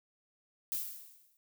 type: noise with exponential decay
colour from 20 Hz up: violet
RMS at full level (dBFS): -33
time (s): 0.72-1.37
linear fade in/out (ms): 0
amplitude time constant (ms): 140
effects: none